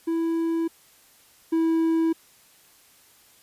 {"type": "tone pair in turn", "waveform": "triangle", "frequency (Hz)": [330, 326.4], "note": ["E4", "E4"], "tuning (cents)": [2, -17], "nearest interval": "unison", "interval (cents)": 19, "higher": "first", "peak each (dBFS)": [-20, -17], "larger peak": "second", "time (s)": [[0.07, 0.68], [1.52, 2.13]], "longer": "neither", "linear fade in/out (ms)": 10, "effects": ["white hiss -56 dBFS RMS until 3.42 s", "resampled to 32000 Hz"]}